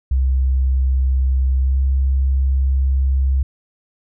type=tone with pitch glide; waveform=sine; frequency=65.41 to 66.71 Hz; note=C2 to C2; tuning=0 to +34 cents; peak=-13 dBFS; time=0.11-3.43 s; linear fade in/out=5 ms; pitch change=+34 cents; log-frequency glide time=1.59-1.79 s; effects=none